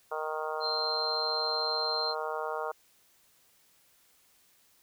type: harmonic tone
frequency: 155.56 Hz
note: D#3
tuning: in tune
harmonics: 3 / 4 / 5 / 6 / 7 / 8 / 9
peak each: -37 / -38 / -39 / -40 / -40 / -41 / -42 dBFS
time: 0.11-2.72 s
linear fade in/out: 10 ms
type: tone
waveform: sine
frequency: 4158 Hz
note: C8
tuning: 12 cents flat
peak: -30 dBFS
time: 0.6-2.15 s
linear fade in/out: 50 ms
effects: white hiss -65 dBFS RMS until 4.82 s